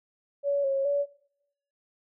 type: tone with pitch steps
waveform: sine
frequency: 566 / 545 / 570 Hz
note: C#5 / C#5 / C#5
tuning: +36 / -29 / +48 cents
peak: -23 dBFS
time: 0.43-1.06 s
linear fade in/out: 50 ms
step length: 210 ms
effects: noise-tail reverb RT60 0.8 s tail -23 dB re dry